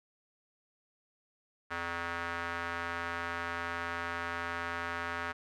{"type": "tone with band-pass filter", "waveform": "square", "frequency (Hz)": 85.3, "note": "F2", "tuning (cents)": -40, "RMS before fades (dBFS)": -37, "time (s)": [1.7, 5.33], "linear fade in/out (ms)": 20, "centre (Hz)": 1500, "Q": 2.1, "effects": []}